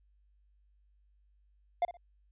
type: tone with echo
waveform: triangle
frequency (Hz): 700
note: F5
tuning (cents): +4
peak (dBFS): -23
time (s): 1.82-1.85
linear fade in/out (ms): 2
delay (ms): 60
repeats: 2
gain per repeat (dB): -13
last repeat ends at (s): 1.97
effects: added 50 Hz sine -64 dBFS peak until 2.31 s + resampled to 8000 Hz